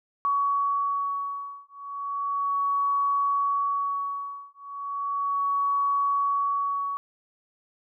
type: beating tone pair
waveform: sine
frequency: 1125 / 1125.35 Hz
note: C#6 / C#6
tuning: +25 / +26 cents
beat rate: 0.35 Hz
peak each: -27 dBFS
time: 0.25-6.97 s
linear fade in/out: 0 ms
effects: none